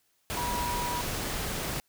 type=tone in noise; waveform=sine; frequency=969 Hz; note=B5; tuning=33 cents flat; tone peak=-31 dBFS; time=0.37-1.01 s; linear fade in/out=0 ms; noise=pink; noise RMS=-33 dBFS; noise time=0.3-1.8 s; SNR=-1 dB; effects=white hiss -71 dBFS RMS until 1.88 s